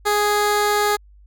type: tone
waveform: 15% pulse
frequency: 415.3 Hz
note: G#4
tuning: in tune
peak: -10 dBFS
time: 0.05-0.97 s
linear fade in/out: 20 ms
effects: added 50 Hz sine -45 dBFS peak until 1.26 s